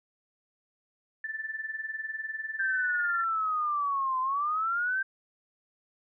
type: tone with tremolo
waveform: sine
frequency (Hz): 1763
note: A6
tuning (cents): +3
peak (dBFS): -30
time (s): 1.24-3.24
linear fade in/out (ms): 2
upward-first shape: sine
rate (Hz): 20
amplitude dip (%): 75
type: linear two-way sweep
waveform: sine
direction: down then up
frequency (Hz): 1578 to 1022 to 1578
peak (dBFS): -26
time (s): 2.59-5.03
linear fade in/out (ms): 10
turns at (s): 4.2
effects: none